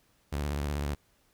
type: tone with vibrato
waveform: sawtooth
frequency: 72.4 Hz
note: D2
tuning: 24 cents flat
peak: -26 dBFS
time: 0.32-0.95 s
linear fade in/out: 10 ms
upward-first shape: triangle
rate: 16 Hz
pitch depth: 130 cents each way
effects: pink hiss -68 dBFS RMS until 1.33 s